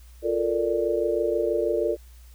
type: chord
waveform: sine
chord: Bb major seventh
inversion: second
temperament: equal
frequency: 349.2 / 440 / 466.2 / 587.3 Hz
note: F4 / A4 / Bb4 / D5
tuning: 0 / 0 / 0 / 0 cents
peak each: -27 dBFS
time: 0.22-1.97 s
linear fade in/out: 50 ms
effects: added 60 Hz sine -45 dBFS peak until 2.34 s + white hiss -58 dBFS RMS until 2.34 s